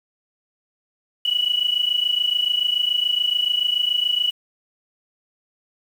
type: tone pair together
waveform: sine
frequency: 2933 / 2960 Hz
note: F#7 / F#7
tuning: -16 / 0 cents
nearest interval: unison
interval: 16 cents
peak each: -20 / -22 dBFS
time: 1.25-4.31 s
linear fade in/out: 5 ms
effects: 7-bit